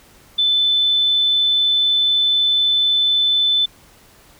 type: tone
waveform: sine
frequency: 3516 Hz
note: A7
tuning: 2 cents flat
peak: -13 dBFS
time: 0.38-3.66 s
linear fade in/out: 10 ms
effects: pink hiss -49 dBFS RMS until 4.39 s